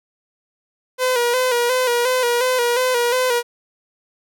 sawtooth tone with vibrato, 493.9 Hz, B4, in tune, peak -12 dBFS, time 0.98-3.43 s, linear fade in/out 50 ms, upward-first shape square, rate 2.8 Hz, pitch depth 54 cents each way, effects none

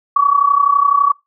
sine tone with amplitude modulation, 1135 Hz, C#6, 41 cents sharp, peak -6 dBFS, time 0.16-1.12 s, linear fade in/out 5 ms, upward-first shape sine, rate 31.9 Hz, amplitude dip 75%, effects noise-tail reverb RT60 0.2 s tail -23 dB re dry

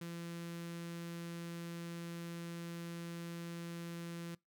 sawtooth tone with notch filter, 169.8 Hz, F3, 48 cents flat, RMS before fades -45 dBFS, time 0.01-4.35 s, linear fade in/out 5 ms, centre 750 Hz, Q 1.3, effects noise-tail reverb RT60 0.2 s tail -24 dB re dry

